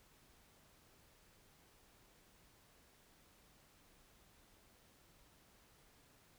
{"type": "silence", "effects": ["pink hiss -68 dBFS RMS until 6.38 s"]}